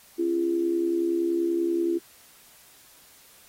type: tone with amplitude modulation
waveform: sine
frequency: 340 Hz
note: F4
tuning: 46 cents flat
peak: -19 dBFS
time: 0.18-1.99 s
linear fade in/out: 20 ms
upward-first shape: sine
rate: 70.5 Hz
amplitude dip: 65%
effects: white hiss -54 dBFS RMS until 3.48 s + AAC 48 kbps